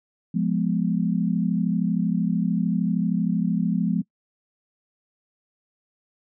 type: chord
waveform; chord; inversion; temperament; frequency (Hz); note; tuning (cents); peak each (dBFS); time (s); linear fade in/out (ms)
sine; F diminished; none; equal; 174.61 / 207.7 / 246.9; F3 / Ab3 / Cb4; 0 / 0 / 0; -23 / -24 / -27; 0.34-4.02; 10
effects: noise-tail reverb RT60 0.1 s tail -22 dB re dry